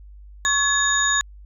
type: tone cluster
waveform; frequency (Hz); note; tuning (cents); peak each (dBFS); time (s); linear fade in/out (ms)
sine; 1110 / 1699 / 3701 / 6850; C#6 / G#6 / A#7 / A8; +2 / +39 / -13 / -47; -25 / -21 / -24 / -22; 0.45-1.21; 0
effects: added 50 Hz sine -40 dBFS peak until 1.45 s